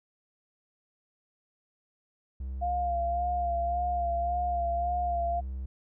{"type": "tone", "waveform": "triangle", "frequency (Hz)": 65.41, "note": "C2", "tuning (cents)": 0, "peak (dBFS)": -31, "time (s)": [2.4, 5.66], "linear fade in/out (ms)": 5}
{"type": "tone with vibrato", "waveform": "sine", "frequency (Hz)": 698.5, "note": "F5", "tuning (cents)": 0, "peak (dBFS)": -27, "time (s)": [2.61, 5.41], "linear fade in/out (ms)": 20, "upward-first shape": "sine", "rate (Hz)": 1.8, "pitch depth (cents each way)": 30}
{"effects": []}